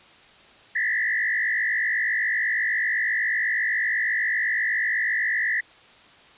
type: tone with frequency modulation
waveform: sine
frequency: 1864.7 Hz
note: A#6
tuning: in tune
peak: -21 dBFS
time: 0.75-5.61 s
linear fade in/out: 10 ms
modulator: 54 Hz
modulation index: 2.6
effects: white hiss -51 dBFS RMS until 6.37 s + resampled to 8000 Hz